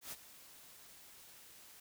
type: noise with ADSR envelope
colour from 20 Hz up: white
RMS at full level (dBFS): -44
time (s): 0.01-1.8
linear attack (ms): 110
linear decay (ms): 33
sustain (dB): -14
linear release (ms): 4
effects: none